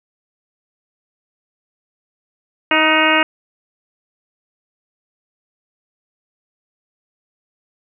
harmonic tone with a mistuned harmonic, 314.1 Hz, D#4, 16 cents sharp, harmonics 1 / 2 / 3 / 4 / 5 / 6 / 7 / 8 / 9, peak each -20 / -20 / -20 / -20 / -20 / -20 / -20 / -20 / -20 dBFS, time 2.71-3.23 s, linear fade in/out 2 ms, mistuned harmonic 5, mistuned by -46 cents, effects none

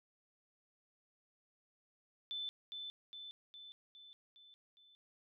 sine tone with echo, 3520 Hz, A7, in tune, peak -39 dBFS, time 2.31-2.49 s, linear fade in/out 0 ms, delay 410 ms, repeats 6, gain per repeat -4 dB, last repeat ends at 4.95 s, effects none

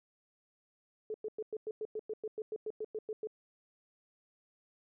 sine tone bursts, 432 Hz, A4, 32 cents flat, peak -35 dBFS, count 16, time 1.1-3.272 s, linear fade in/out 2 ms, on 42 ms, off 100 ms, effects none

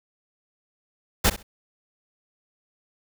pink noise with echo, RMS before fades -18 dBFS, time 1.24-1.3 s, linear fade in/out 10 ms, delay 65 ms, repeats 2, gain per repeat -15 dB, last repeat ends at 1.43 s, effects none

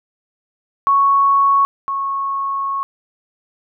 sine tone pair in turn, 1108.7 / 1099.8 Hz, C#6 / C#6, 0 / -14 cents, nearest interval unison, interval 14 cents, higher first, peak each -10 / -18 dBFS, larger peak first, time 0.87-1.65 / 1.88-2.83 s, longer second, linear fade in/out 0 ms, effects none

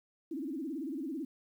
sine tone with vibrato, 293.7 Hz, D4, in tune, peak -35 dBFS, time 0.31-1.25 s, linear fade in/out 5 ms, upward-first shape sine, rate 18 Hz, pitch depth 240 cents each way, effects 11-bit

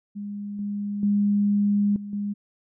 sine tone with level steps, 204.1 Hz, G#3, 30 cents flat, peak -30 / -26 / -18 / -32 / -25 dBFS, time 0.15-2.34 s, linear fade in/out 20 ms, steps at 0.59 / 1.03 / 1.96 / 2.13 s, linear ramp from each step 2 ms, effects none

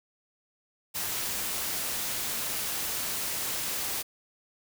white noise, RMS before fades -32 dBFS, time 0.94-4.03 s, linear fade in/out 20 ms, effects none

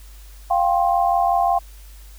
sine chord, F suspended second, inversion none, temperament equal with one note detuned, 698.5 / 784 / 1060.5 Hz, F5 / G5 / C6, 0 / 0 / +23 cents, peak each -18 / -19 / -24 dBFS, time 0.5-1.59 s, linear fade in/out 10 ms, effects added 50 Hz sine -39 dBFS peak until 2.18 s + white hiss -50 dBFS RMS until 2.18 s

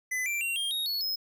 square tone with pitch steps, 2013 / 2353 / 2750 / 3214 / 3756 / 4390 / 5131 Hz, B6 / D7 / F7 / G7 / A#7 / C#8 / E8, +33 / +3 / -27 / +43 / +12 / -18 / -48 cents, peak -29 dBFS, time 0.11-1.16 s, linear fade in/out 10 ms, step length 150 ms, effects none

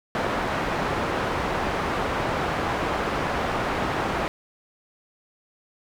white low-pass noise, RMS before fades -26 dBFS, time 0.15-4.28 s, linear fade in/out 0 ms, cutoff 1200 Hz, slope 12 dB/octave, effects none

